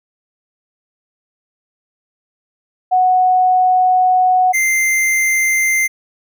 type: tone pair in turn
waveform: sine / square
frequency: 738 / 2087 Hz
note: F#5 / C7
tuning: -5 / -5 cents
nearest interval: octave + tritone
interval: 1800 cents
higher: second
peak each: -9 / -13 dBFS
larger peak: first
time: 2.91-4.53 / 4.53-5.88 s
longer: first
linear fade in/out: 20 ms
effects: none